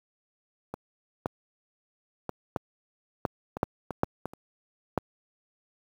clicks, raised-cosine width 1 ms, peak -20 / -13 / -17 / -13 / -11 / -19 / -9 / -18 / -8 / -18 / -30 / -10 dBFS, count 12, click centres 0.74 / 1.259 / 2.293 / 2.562 / 3.252 / 3.569 / 3.631 / 3.907 / 4.034 / 4.256 / 4.335 / 4.977 s, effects high-pass 80 Hz 12 dB/octave + 8-bit

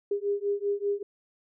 sine beating tone pair, 402.6 / 407.7 Hz, G4 / G#4, +46 / -32 cents, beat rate 5.1 Hz, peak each -29 dBFS, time 0.11-1.03 s, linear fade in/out 5 ms, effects none

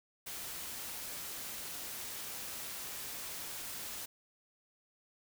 white noise, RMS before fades -43 dBFS, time 0.26-4.06 s, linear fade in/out 10 ms, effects none

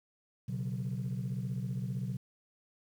sine chord, B suspended second, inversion none, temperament just, 123.47 / 138.9 / 185.21 Hz, B2 / C#3 / F#3, 0 / +4 / +2 cents, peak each -35 / -37 / -37 dBFS, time 0.48-2.17 s, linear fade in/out 10 ms, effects tanh soft clip ceiling -28 dBFS + 10-bit

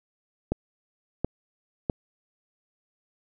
clicks, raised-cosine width 2 ms, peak -11 dBFS, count 3, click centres 0.52 / 1.246 / 1.898 s, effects none

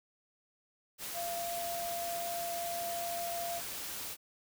sine tone in noise, 688 Hz, F5, 26 cents flat, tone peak -36 dBFS, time 1.13-3.62 s, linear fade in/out 50 ms, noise white, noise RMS -41 dBFS, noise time 0.98-4.17 s, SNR +2 dB, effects none

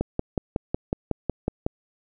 click train, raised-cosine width 2 ms, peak -10 dBFS, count 10, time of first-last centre 0.01-1.664 s, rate 5.44 Hz, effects none

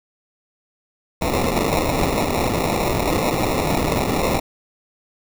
white noise with sample-and-hold, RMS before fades -20 dBFS, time 1.21-4.4 s, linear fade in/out 10 ms, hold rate 1575 Hz, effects none

